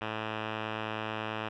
5% pulse tone with low-pass filter, 109.2 Hz, A2, 13 cents flat, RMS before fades -36 dBFS, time 0.01-1.49 s, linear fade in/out 10 ms, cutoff 2400 Hz, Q 4.5, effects none

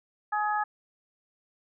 harmonic tone, 420.8 Hz, G#4, 23 cents sharp, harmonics 2 / 3 / 4, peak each -27 / -31 / -33 dBFS, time 0.32-0.64 s, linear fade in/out 10 ms, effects none

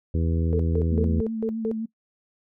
harmonic tone, 82.41 Hz, E2, in tune, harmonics 1 / 2 / 3 / 4 / 5 / 6, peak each -22 / -28 / -32 / -34 / -36 / -38 dBFS, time 0.14-1.21 s, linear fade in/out 5 ms
sine tone bursts, 445 Hz, A4, 20 cents sharp, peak -23 dBFS, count 6, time 0.53-1.714 s, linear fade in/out 0 ms, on 64 ms, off 160 ms
sine tone with vibrato, 222.9 Hz, A3, 23 cents sharp, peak -26 dBFS, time 0.91-1.86 s, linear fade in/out 10 ms, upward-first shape sine, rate 7.8 Hz, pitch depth 27 cents each way
effects noise-tail reverb RT60 0.1 s tail -21 dB re dry

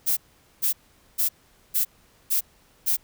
violet noise bursts, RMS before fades -22 dBFS, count 6, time 0.06-2.97 s, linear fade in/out 20 ms, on 110 ms, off 450 ms, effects pink hiss -59 dBFS RMS until 3.03 s

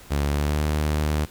sawtooth tone with pitch glide, 71.7 to 75.7 Hz, D2 to D#2, -41 to -47 cents, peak -17 dBFS, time 0.1-1.26 s, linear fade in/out 20 ms, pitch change +94 cents, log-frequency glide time 0.26-0.65 s, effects pink hiss -47 dBFS RMS until 1.3 s

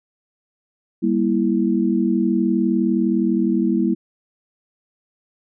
sine chord, E diminished, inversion first, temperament just, 197.78 / 237.3 / 329.6 Hz, G3 / Bb3 / E4, +16 / +31 / 0 cents, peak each -20 dBFS, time 1.02-3.95 s, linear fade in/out 20 ms, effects none

